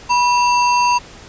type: tone with sample-and-hold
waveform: sine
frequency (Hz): 974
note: B5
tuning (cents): -24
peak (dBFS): -11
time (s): 0.09-0.99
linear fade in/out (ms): 20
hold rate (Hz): 3675
effects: pink hiss -39 dBFS RMS until 1.28 s + resampled to 16000 Hz